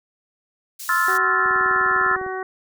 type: high-pass noise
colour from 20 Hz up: pink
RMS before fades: -34 dBFS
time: 0.79-1.18 s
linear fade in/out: 10 ms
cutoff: 5800 Hz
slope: 12 dB/octave
type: chord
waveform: sine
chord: F major seventh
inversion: second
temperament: just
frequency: 1047.7 / 1309.6 / 1396.9 / 1746.1 Hz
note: C6 / E6 / F6 / A6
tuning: +2 / -12 / 0 / -14 cents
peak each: -24 / -22 / -22 / -21 dBFS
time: 0.89-2.16 s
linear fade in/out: 2 ms
type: harmonic tone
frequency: 375.7 Hz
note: F#4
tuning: 26 cents sharp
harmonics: 1 / 2 / 3 / 4 / 5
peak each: -28 / -31 / -33 / -34 / -35 dBFS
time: 1.08-2.43 s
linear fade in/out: 2 ms
type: click train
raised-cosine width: 2 ms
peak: -25 dBFS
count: 17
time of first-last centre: 1.46-2.264 s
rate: 19.9 Hz
effects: none